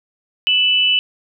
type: tone pair together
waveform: sine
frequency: 2631 / 2978 Hz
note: E7 / F#7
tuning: -4 / +11 cents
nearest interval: major second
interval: 215 cents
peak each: -18 / -13 dBFS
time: 0.47-0.99 s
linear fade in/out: 0 ms
effects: none